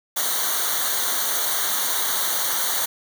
white noise with comb filter, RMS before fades -23 dBFS, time 0.16-2.86 s, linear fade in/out 10 ms, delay 0.39 ms, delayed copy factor -0.95, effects none

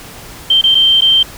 sine tone with dropouts, 3136 Hz, G7, in tune, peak -6 dBFS, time 0.5-1.23 s, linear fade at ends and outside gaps 5 ms, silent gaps 0.613-0.638 / 0.747-0.751 / 1.008-1.019 s, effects pink hiss -33 dBFS RMS until 1.37 s

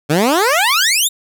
15% pulse exponential sweep, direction up, 138.59 to 3804 Hz, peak -5 dBFS, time 0.09-1.09 s, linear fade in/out 20 ms, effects none

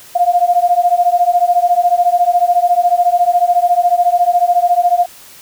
sine beating tone pair, 698.5 / 712.5 Hz, F5 / F5, 0 / +34 cents, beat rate 14 Hz, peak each -12 / -12 dBFS, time 0.15-5.06 s, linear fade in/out 10 ms, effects white hiss -39 dBFS RMS until 5.41 s

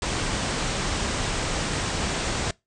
pink low-pass noise, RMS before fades -27 dBFS, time 0.02-2.51 s, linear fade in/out 2 ms, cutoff 8800 Hz, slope 96 dB/octave, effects noise-tail reverb RT60 0.2 s tail -23 dB re dry

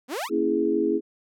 sawtooth exponential sweep, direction up, 229.7 to 1396.9 Hz, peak -24 dBFS, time 0.08-0.3 s, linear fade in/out 50 ms
sine chord, A# half-diminished seventh, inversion none, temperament equal, 233.1 / 277.2 / 329.6 / 415.3 Hz, A#3 / C#4 / E4 / G#4, 0 / 0 / 0 / 0 cents, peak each -30 / -28 / -24 / -24 dBFS, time 0.29-1.01 s, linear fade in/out 50 ms
effects none

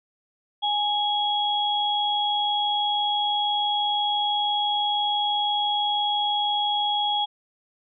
sine tone pair together, 830.6 / 3322 Hz, G#5 / G#7, 0 / 0 cents, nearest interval 2 octaves, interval 2400 cents, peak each -24 dBFS, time 0.62-7.26 s, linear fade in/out 20 ms, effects none

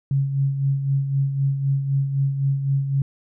sine tone with tremolo, 137.7 Hz, C#3, 11 cents flat, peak -16 dBFS, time 0.11-3.02 s, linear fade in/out 2 ms, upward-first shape sine, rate 3.9 Hz, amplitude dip 55%, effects none

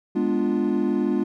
triangle chord, G# diminished seventh, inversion none, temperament equal, 207.7 / 246.9 / 293.7 / 349.2 Hz, G#3 / B3 / D4 / F4, 0 / 0 / 0 / 0 cents, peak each -23 dBFS, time 0.15-1.24 s, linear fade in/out 10 ms, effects tanh soft clip ceiling -10 dBFS

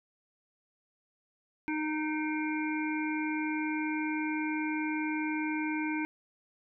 harmonic tone with a mistuned harmonic, 308.3 Hz, D#4, 16 cents flat, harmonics 1 / 3 / 5 / 7 / 8, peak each -31 / -39 / -41 / -41 / -40 dBFS, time 1.68-6.05 s, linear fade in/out 0 ms, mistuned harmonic 8, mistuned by -71 cents, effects none

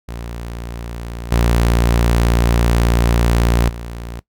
sawtooth tone with level steps, 58.27 Hz, A#1, in tune, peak -22 / -8 / -23 dBFS, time 0.08-4.2 s, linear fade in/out 10 ms, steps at 1.32 / 3.69 s, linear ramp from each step 2 ms, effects noise-tail reverb RT60 0.1 s tail -19 dB re dry

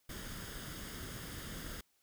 pink noise with comb filter, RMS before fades -45 dBFS, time 0.09-1.81 s, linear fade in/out 5 ms, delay 0.6 ms, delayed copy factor +0.55, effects white hiss -75 dBFS RMS until 2.02 s

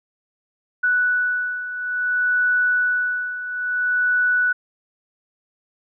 sine beating tone pair, 1480 / 1480.58 Hz, F#6 / F#6, 0 / +1 cents, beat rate 0.58 Hz, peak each -24 / -19 dBFS, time 0.83-4.53 s, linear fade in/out 10 ms, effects none

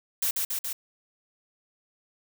blue noise with echo, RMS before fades -26 dBFS, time 0.22-0.31 s, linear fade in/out 5 ms, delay 140 ms, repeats 3, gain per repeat -2 dB, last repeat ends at 0.73 s, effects none

